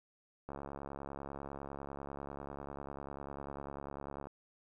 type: click train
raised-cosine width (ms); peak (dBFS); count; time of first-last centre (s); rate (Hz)
1; -30; 266; 0.49-4.27; 70.1
effects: 12-bit